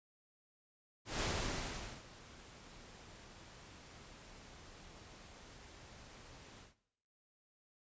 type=noise with ADSR envelope; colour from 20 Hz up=pink; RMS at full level=-36 dBFS; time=1.05-6.75 s; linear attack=150 ms; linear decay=820 ms; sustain=-20 dB; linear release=150 ms; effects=noise-tail reverb RT60 0.8 s tail -18 dB re dry + resampled to 16000 Hz